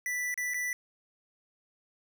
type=tone with dropouts; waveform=square; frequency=1975.5 Hz; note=B6; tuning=in tune; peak=-31 dBFS; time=0.06-0.73 s; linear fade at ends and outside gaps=1 ms; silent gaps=0.342-0.376 / 0.537-0.543 s; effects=none

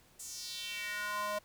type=tone with high-pass filter sweep; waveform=square; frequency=207.7 Hz; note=G#3; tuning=in tune; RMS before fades=-39 dBFS; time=0.19-1.39 s; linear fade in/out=10 ms; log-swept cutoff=7900 to 690 Hz; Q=3; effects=pink hiss -64 dBFS RMS until 1.44 s

